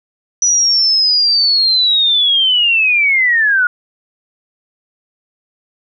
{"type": "linear sweep", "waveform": "sine", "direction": "down", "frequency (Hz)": [5920, 1420], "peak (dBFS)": -9, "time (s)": [0.42, 3.67], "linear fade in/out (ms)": 2, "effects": []}